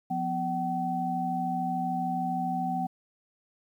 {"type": "tone cluster", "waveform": "sine", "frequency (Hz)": [176.6, 249.7, 761], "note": ["F3", "B3", "F#5"], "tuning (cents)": [20, 19, 48], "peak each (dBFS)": [-33, -34, -29], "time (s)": [0.1, 2.87], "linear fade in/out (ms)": 10, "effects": ["10-bit"]}